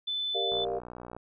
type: tone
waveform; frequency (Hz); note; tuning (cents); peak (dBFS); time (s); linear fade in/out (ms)
sine; 3510; A7; -5; -29; 0.07-0.65; 10
type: chord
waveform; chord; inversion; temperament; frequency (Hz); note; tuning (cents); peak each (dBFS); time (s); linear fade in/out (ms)
sine; G minor seventh; none; equal with one note detuned; 392 / 466.2 / 593.1 / 698.5; G4 / Bb4 / D5 / F5; 0 / 0 / +17 / 0; -34 / -34 / -38 / -34; 0.34-0.8; 20
type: click train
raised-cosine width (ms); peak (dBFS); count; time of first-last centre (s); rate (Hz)
1; -28; 40; 0.52-1.166; 60.4
effects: none